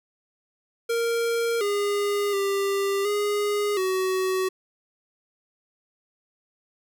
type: tone with pitch steps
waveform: square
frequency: 464.7 / 407.8 / 395.9 / 412.7 / 375.2 Hz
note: A#4 / G#4 / G4 / G#4 / F#4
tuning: -5 / -32 / +17 / -11 / +24 cents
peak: -23 dBFS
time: 0.89-4.49 s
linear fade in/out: 10 ms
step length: 720 ms
effects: none